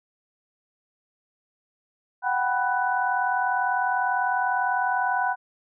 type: tone cluster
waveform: sine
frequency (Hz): 737 / 777 / 985 / 1491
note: F#5 / G5 / B5 / F#6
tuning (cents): -7 / -16 / -5 / +13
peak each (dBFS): -27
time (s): 2.22-5.36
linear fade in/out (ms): 50
effects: none